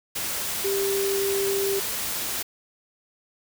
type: tone in noise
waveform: sine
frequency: 394.5 Hz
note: G4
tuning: 11 cents sharp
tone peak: -23 dBFS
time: 0.64-1.8 s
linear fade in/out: 10 ms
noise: white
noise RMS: -29 dBFS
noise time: 0.15-2.43 s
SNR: +3 dB
effects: none